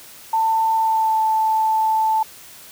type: tone with pitch glide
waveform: sine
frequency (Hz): 892 to 878.7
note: A5 to A5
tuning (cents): +23 to -3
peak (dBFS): -15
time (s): 0.33-2.23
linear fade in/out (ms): 5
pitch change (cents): -26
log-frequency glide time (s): 0.78-1.21
effects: white hiss -42 dBFS RMS until 2.71 s